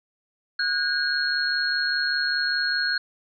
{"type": "tone cluster", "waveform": "sine", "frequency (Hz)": [1466, 1611, 4282], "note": ["F#6", "G6", "C8"], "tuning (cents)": [-16, 47, 39], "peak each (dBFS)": -26, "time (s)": [0.59, 2.98], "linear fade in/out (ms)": 5, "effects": []}